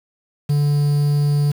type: tone with quantisation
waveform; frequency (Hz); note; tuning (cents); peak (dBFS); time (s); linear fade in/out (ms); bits
triangle; 145.4; D3; -17; -12; 0.49-1.52; 10; 6
effects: none